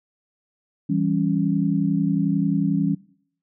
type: chord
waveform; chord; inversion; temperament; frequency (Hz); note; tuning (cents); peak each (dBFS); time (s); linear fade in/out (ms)
sine; C# diminished; first; equal; 164.81 / 196 / 277.2; E3 / G3 / C#4; 0 / 0 / 0; -23; 0.89-2.95; 10
effects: noise-tail reverb RT60 0.6 s tail -21 dB re dry